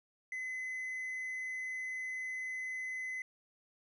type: tone with hard clipping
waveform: sine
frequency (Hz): 2031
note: B6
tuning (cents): +48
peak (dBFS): -38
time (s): 0.32-3.22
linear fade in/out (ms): 2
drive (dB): 2
effects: none